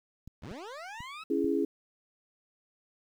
clicks, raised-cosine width 5 ms, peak -33 dBFS, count 4, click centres 0.276 / 0.514 / 1.005 / 1.445 s
20% pulse linear sweep, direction up, 53.6 to 1318.5 Hz, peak -36 dBFS, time 0.42-1.24 s, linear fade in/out 10 ms
sine chord, C# minor, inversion none, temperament just, 277.2 / 332.6 / 415.8 Hz, C#4 / E4 / G#4, 0 / +16 / +2 cents, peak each -30 dBFS, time 1.3-1.65 s, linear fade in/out 5 ms
effects low-pass 6000 Hz 12 dB/octave + 10-bit

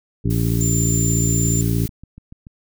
harmonic tone, 57 Hz, A#1, 38 cents flat, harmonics 1 / 2 / 3 / 4 / 5 / 6 / 7, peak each -24 / -19 / -22 / -34 / -26 / -34 / -31 dBFS, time 0.24-1.87 s, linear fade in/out 20 ms
blue noise, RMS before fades -33 dBFS, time 0.3-1.88 s, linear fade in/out 5 ms
sine tone, 7180 Hz, A8, 34 cents sharp, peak -21 dBFS, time 0.61-1.61 s, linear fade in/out 0 ms
click train, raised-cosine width 5 ms, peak -26 dBFS, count 10, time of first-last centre 1.17-2.469 s, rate 6.93 Hz
effects none

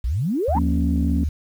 sine exponential sweep, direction up, 51.2 to 987.8 Hz, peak -19 dBFS, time 0.04-0.59 s, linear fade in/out 5 ms
sine tone with pitch glide, 75.8 to 75.23 Hz, D#2 to D2, -45 to +42 cents, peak -19 dBFS, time 0.48-1.29 s, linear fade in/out 5 ms, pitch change -13 cents, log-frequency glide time 0.6-1.03 s
sine chord, Bb minor, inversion second, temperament equal, 174.61 / 233.1 / 277.2 Hz, F3 / Bb3 / Db4, 0 / 0 / 0 cents, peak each -24 dBFS, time 0.55-1.24 s, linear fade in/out 5 ms
effects tanh soft clip ceiling -9 dBFS + 8-bit

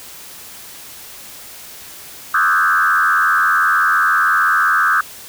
sine tone with frequency modulation, 1400 Hz, F6, 4 cents sharp, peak -11 dBFS, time 2.34-5.01 s, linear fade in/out 5 ms, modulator 84.7 Hz, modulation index 2.7, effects white hiss -36 dBFS RMS until 5.28 s

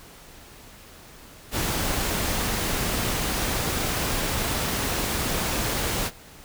pink noise, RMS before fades -26 dBFS, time 1.51-6.11 s, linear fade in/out 50 ms, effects pink hiss -47 dBFS RMS until 6.44 s

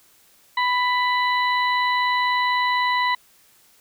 harmonic tone, 992 Hz, B5, 7 cents sharp, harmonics 1 / 2 / 3 / 4, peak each -20 / -23 / -34 / -29 dBFS, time 0.57-3.15 s, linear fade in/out 5 ms, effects white hiss -56 dBFS RMS until 3.8 s

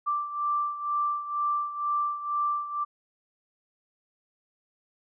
sine beating tone pair, 1174.7 / 1176.8 Hz, D6 / D6, 0 / +3 cents, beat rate 2.1 Hz, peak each -27 / -32 dBFS, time 0.06-2.85 s, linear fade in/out 20 ms, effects none

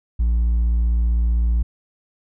triangle tone with hard clipping, 57.8 Hz, A#1, 14 cents flat, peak -14 dBFS, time 0.19-1.63 s, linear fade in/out 10 ms, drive 1 dB, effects none

